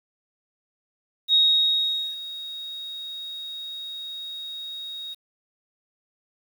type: tone with ADSR envelope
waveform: sine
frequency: 3761 Hz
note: A#7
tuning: 15 cents sharp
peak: -14 dBFS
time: 1.28-5.15 s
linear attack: 56 ms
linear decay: 820 ms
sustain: -18 dB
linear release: 22 ms
effects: 8-bit